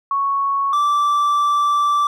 sine / triangle tone pair in turn, 1108.7 / 1166.9 Hz, C#6 / D6, 0 / -11 cents, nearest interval minor second, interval 89 cents, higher second, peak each -16 / -12 dBFS, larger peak second, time 0.11-0.73 / 0.73-2.07 s, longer second, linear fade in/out 2 ms, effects none

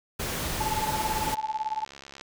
pink noise, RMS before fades -31 dBFS, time 0.19-1.35 s, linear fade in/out 10 ms
sine tone with tremolo, 869 Hz, A5, 22 cents flat, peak -23 dBFS, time 0.6-1.85 s, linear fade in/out 10 ms, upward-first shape triangle, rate 18 Hz, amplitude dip 100%
click train, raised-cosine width 0.2 ms, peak -26 dBFS, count 88, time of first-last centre 0.95-2.211 s, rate 69 Hz
effects none

